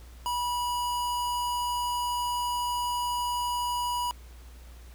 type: tone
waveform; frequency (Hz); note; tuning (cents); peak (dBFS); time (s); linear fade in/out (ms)
square; 974; B5; -24; -28; 0.26-4.11; 0
effects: added 60 Hz sine -45 dBFS peak until 4.94 s + pink hiss -56 dBFS RMS until 4.94 s